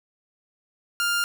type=tone; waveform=sawtooth; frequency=1400 Hz; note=F6; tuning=4 cents sharp; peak=-18 dBFS; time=1-1.24 s; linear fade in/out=0 ms; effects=none